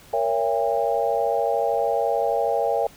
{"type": "chord", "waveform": "sine", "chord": "A# diminished seventh", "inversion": "none", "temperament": "just", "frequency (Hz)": [466.2, 559.4, 671.3, 805.5], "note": ["A#4", "C#5", "E5", "G5"], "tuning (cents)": [0, 16, 31, 47], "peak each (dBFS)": -25, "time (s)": [0.13, 2.87], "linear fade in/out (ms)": 5, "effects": ["pink hiss -49 dBFS RMS until 2.96 s"]}